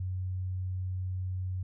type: tone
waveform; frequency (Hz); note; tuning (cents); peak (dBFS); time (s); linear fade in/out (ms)
sine; 92.5; F#2; 0; -31; 0-1.63; 5
effects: none